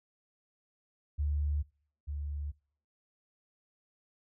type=tone pair in turn; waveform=sine; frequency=73.42 / 72.79 Hz; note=D2 / D2; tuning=0 / -15 cents; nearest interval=unison; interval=15 cents; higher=first; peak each=-28 / -34 dBFS; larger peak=first; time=1.18-1.63 / 2.07-2.52 s; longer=neither; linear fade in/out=20 ms; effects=noise-tail reverb RT60 0.5 s tail -25 dB re dry